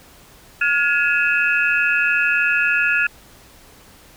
sine tone cluster, 1422 / 1689 / 2542 / 2705 Hz, F6 / G#6 / D#7 / E7, +31 / +29 / +36 / +44 cents, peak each -19 / -20 / -20 / -26 dBFS, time 0.61-3.07 s, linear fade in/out 5 ms, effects pink hiss -47 dBFS RMS until 4.16 s

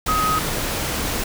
sine tone in noise, 1261 Hz, D#6, 23 cents sharp, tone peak -18 dBFS, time 0.08-0.39 s, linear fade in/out 5 ms, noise pink, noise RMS -24 dBFS, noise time 0.06-1.24 s, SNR +3 dB, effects none

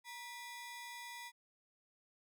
sawtooth ring-modulated tone, 1463 Hz, F#6, 20 cents flat, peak -40 dBFS, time 0.04-1.32 s, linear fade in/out 50 ms, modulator 516 Hz, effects none

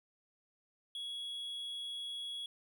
triangle tone, 3344 Hz, G#7, 11 cents sharp, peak -38 dBFS, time 0.95-2.46 s, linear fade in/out 2 ms, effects none

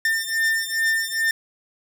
45% pulse beating tone pair, 1800 / 1802.4 Hz, A6 / A6, +39 / +41 cents, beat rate 2.4 Hz, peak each -23 / -23 dBFS, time 0.05-1.31 s, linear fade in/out 2 ms, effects none

